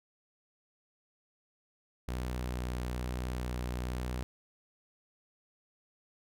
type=tone with vibrato; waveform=sawtooth; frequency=61.74 Hz; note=B1; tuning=in tune; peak=-30 dBFS; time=2.08-4.23 s; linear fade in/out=0 ms; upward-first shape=sine; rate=1.1 Hz; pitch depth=11 cents each way; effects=none

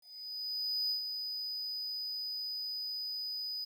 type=tone with ADSR envelope; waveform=triangle; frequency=4978 Hz; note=D#8; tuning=in tune; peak=-29 dBFS; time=0.01-3.65 s; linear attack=890 ms; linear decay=110 ms; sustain=-6 dB; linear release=12 ms; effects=11-bit

